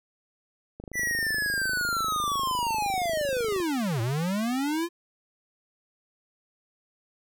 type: click train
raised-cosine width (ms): 2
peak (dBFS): -26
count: 73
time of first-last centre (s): 0.8-3.602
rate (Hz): 25.7
type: linear two-way sweep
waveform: square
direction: down then up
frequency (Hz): 1992 to 108.8 to 350.1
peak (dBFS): -26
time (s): 0.93-4.89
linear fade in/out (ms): 50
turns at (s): 4.01
effects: none